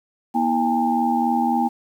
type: tone cluster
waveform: sine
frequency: 239.9 / 322.9 / 807 / 891 Hz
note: A#3 / E4 / G#5 / A5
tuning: +50 / -36 / -50 / +22 cents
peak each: -21 / -27 / -20 / -28 dBFS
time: 0.34-1.69 s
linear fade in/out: 20 ms
effects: 8-bit